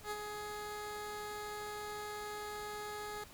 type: tone with ADSR envelope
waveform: 15% pulse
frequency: 418.8 Hz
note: G#4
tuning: 15 cents sharp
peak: -30 dBFS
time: 0.03-3.24 s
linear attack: 80 ms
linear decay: 39 ms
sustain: -5 dB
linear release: 5 ms
effects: pink hiss -56 dBFS RMS until 3.33 s